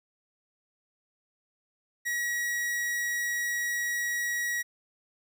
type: tone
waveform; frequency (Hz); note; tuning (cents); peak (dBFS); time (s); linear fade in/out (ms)
45% pulse; 1912; A#6; +43; -28; 2.05-4.63; 20
effects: none